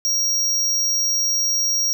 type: tone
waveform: square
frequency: 5640 Hz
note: F8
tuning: 16 cents sharp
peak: -18 dBFS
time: 0.05-1.93 s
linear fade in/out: 0 ms
effects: none